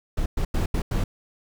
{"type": "noise bursts at uneven times", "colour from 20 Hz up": "brown", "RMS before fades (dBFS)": -23, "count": 5, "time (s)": [[0.17, 0.26], [0.37, 0.45], [0.54, 0.66], [0.74, 0.82], [0.91, 1.04]], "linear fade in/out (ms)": 5, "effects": []}